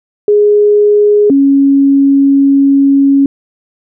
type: tone pair in turn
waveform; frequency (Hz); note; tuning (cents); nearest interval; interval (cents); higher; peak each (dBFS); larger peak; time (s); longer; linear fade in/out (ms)
sine; 415.3 / 276.7; G#4 / C#4; 0 / -3; perfect fifth; 703; first; -4; neither; 0.28-1.3 / 1.3-3.26; second; 2
effects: none